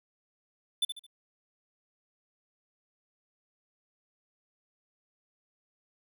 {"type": "tone with echo", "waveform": "square", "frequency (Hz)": 3516, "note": "A7", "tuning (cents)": -2, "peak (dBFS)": -25, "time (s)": [0.82, 0.85], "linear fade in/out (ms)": 5, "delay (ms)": 72, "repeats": 3, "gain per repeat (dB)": -9, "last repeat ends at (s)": 1.066, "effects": []}